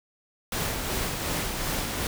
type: noise with tremolo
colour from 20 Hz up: pink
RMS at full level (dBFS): -28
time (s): 0.52-2.07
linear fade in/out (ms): 2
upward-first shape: sine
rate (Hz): 2.7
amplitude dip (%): 35
effects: none